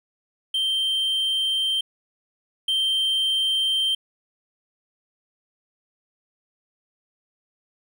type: tone pair in turn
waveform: triangle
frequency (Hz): 3138 / 3138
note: G7 / G7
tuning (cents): +1 / +1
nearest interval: unison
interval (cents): 0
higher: neither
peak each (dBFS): -19 / -18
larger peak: second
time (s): 0.54-1.81 / 2.68-3.95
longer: neither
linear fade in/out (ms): 5
effects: none